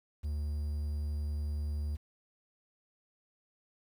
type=tone with quantisation; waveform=triangle; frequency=74.1 Hz; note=D2; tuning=16 cents sharp; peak=-30 dBFS; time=0.23-1.97 s; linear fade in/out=20 ms; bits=10; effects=none